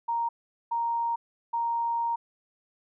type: tone bursts at uneven times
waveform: sine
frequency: 932.3 Hz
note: A#5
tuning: in tune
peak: -25 dBFS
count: 3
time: 0.08-0.29 / 0.71-1.16 / 1.53-2.16 s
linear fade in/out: 10 ms
effects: none